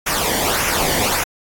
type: noise with flanger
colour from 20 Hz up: pink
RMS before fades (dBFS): -19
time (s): 0.06-1.24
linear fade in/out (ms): 10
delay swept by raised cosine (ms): 0.23 to 0.79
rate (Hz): 1.7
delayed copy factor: -0.65
effects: AAC 64 kbps